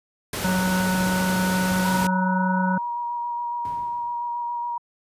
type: noise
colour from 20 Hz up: pink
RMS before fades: -28 dBFS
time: 0.33-2.07 s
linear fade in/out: 2 ms
type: harmonic tone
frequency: 185 Hz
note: F#3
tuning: in tune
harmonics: 1 / 3 / 5 / 7 / 8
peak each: -21 / -32 / -29 / -40 / -29 dBFS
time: 0.44-2.78 s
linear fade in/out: 5 ms
type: tone with vibrato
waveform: sine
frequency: 954 Hz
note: A#5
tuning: 40 cents sharp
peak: -25 dBFS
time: 1.85-4.78 s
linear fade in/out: 5 ms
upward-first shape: square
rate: 7.2 Hz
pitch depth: 10 cents each way
type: noise with exponential decay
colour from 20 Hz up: brown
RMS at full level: -36 dBFS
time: 3.65-4.48 s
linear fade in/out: 0 ms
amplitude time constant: 180 ms
effects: high-pass 80 Hz 12 dB/octave + resampled to 32000 Hz